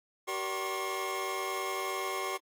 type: tone cluster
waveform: 25% pulse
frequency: 382.5 / 476.6 / 579 / 1076 Hz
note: G4 / A#4 / D5 / C6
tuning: -42 / +38 / -25 / +48 cents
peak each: -33 / -39 / -38 / -32 dBFS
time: 0.27-2.38 s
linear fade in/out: 20 ms
effects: AAC 64 kbps